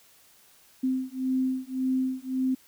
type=beating tone pair; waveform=sine; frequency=258.9 / 260.7 Hz; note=C4 / C4; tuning=-18 / -6 cents; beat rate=1.8 Hz; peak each=-28 dBFS; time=0.83-2.55 s; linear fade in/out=10 ms; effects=white hiss -58 dBFS RMS until 2.67 s